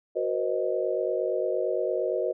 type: chord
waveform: sine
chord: C half-diminished seventh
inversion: second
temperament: equal with one note detuned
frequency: 370 / 474.6 / 523.3 / 622.3 Hz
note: Gb4 / Bb4 / C5 / Eb5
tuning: 0 / +31 / 0 / 0 cents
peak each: -30 dBFS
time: 0.15-2.33 s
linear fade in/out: 20 ms
effects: none